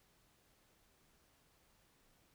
silence, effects pink hiss -72 dBFS RMS until 2.34 s

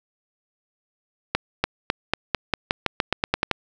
accelerating click train, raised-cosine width 0.3 ms, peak -3 dBFS, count 14, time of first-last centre 1.35-3.513 s, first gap 290 ms, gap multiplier 0.9, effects none

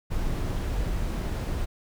brown noise, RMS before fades -28 dBFS, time 0.1-1.66 s, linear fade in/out 20 ms, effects none

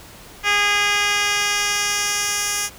10% pulse tone with band-pass filter sweep, 410.2 Hz, G#4, 21 cents flat, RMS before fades -20 dBFS, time 0.43-2.7 s, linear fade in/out 50 ms, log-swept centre 2700 to 7900 Hz, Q 1, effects pink hiss -42 dBFS RMS until 2.78 s

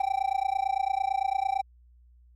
triangle tone with amplitude modulation, 777 Hz, G5, 16 cents flat, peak -19 dBFS, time 0-1.62 s, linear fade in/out 5 ms, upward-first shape sine, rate 28.9 Hz, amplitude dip 100%, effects added 60 Hz sine -54 dBFS peak until 2.35 s + Opus 24 kbps

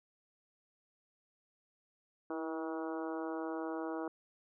harmonic tone with a mistuned harmonic, 160 Hz, D#3, 49 cents sharp, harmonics 2 / 3 / 4 / 5 / 6 / 7 / 8 / 9, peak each -39 / -43 / -45 / -47 / -49 / -50 / -51 / -52 dBFS, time 2.3-4.08 s, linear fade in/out 2 ms, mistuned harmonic 2, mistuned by +28 cents, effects none

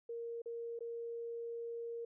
sine tone with dropouts, 466.2 Hz, A#4, in tune, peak -40 dBFS, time 0.09-2.05 s, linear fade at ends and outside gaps 5 ms, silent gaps 0.419-0.458 / 0.791-0.806 s, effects none

